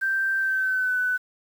sine tone with pitch glide, 1567 to 1498 Hz, G6 to F#6, -1 to +21 cents, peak -21 dBFS, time 0.01-1.18 s, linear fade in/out 20 ms, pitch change -78 cents, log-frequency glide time 0.38-0.96 s, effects 8-bit

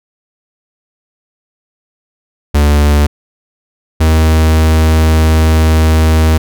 45% pulse tone pair in turn, 73.42 / 79.25 Hz, D2 / D#2, 0 / +32 cents, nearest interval minor second, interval 132 cents, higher second, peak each -6 dBFS, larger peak neither, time 2.54-3.07 / 4-6.38 s, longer second, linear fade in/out 10 ms, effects none

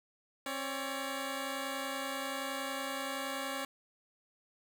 10% pulse tone pair together, 268.7 / 568 Hz, C4 / C#5, +46 / +42 cents, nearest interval octave + minor second, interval 1296 cents, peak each -30 / -31 dBFS, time 0.46-3.65 s, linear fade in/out 2 ms, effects 11-bit

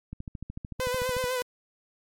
click train, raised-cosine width 5 ms, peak -24 dBFS, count 16, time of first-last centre 0.13-1.241 s, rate 13.5 Hz
sawtooth tone with vibrato, 504 Hz, B4, 35 cents sharp, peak -23 dBFS, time 0.8-1.42 s, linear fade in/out 0 ms, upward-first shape sine, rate 8 Hz, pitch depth 41 cents each way
effects MP3 64 kbps

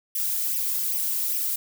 violet noise with flanger, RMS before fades -26 dBFS, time 0.15-1.56 s, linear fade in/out 5 ms, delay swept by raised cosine 0.34 to 2.44 ms, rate 2.5 Hz, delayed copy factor +0.8, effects none

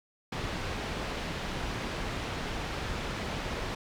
pink low-pass noise, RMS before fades -35 dBFS, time 0.32-3.75 s, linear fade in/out 5 ms, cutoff 3900 Hz, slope 12 dB/octave, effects none

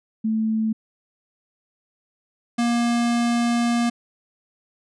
sine / square tone pair in turn, 220 / 236.7 Hz, A3 / A#3, 0 / +27 cents, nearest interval minor second, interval 127 cents, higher second, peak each -19 dBFS, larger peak neither, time 0.24-0.73 / 2.58-3.9 s, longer second, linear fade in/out 10 ms, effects resampled to 22050 Hz

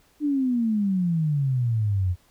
sine exponential sweep, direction down, 302.8 to 87 Hz, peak -20 dBFS, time 0.2-2.16 s, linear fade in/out 50 ms, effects pink hiss -61 dBFS RMS until 2.3 s

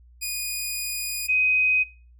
10% pulse / sine tone pair in turn, 2466 / 2513 Hz, D#7 / D#7, -16 / +17 cents, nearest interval unison, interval 33 cents, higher second, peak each -18 / -18 dBFS, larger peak neither, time 0.21-1.28 / 1.28-1.84 s, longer first, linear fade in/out 20 ms, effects noise-tail reverb RT60 0.4 s tail -23 dB re dry + added 60 Hz sine -49 dBFS peak until 2.19 s

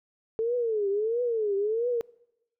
sine tone with vibrato, 440 Hz, A4, in tune, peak -24 dBFS, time 0.39-2.01 s, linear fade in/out 0 ms, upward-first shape triangle, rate 1.5 Hz, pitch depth 210 cents each way, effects noise-tail reverb RT60 0.9 s tail -25 dB re dry

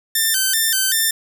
5% pulse tone with vibrato, 1661.2 Hz, G#6, in tune, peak -5 dBFS, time 0.15-1.11 s, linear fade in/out 5 ms, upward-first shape square, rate 2.6 Hz, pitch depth 130 cents each way, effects none

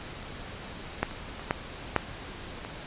clicks, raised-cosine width 0.5 ms, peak -9 / -26 / -25 / -9 / -6 / -22 dBFS, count 6, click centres 1.03 / 1.111 / 1.395 / 1.509 / 1.963 / 2.649 s, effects pink hiss -41 dBFS RMS until 2.86 s + resampled to 8000 Hz

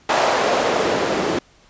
white noise with band-pass filter sweep, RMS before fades -19 dBFS, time 0.09-1.39 s, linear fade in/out 5 ms, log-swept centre 710 to 340 Hz, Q 1.4, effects pink hiss -53 dBFS RMS until 1.69 s + resampled to 16000 Hz

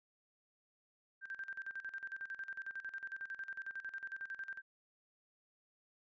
sine tone with tremolo, 1576 Hz, G6, 9 cents sharp, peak -40 dBFS, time 1.21-4.62 s, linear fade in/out 50 ms, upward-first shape square, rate 11 Hz, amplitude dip 80%, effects resampled to 16000 Hz

